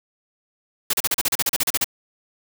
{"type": "noise bursts", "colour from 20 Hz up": "white", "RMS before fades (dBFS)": -20, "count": 14, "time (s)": [0.9, 1.844], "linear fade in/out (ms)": 5, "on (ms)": 34, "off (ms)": 36, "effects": []}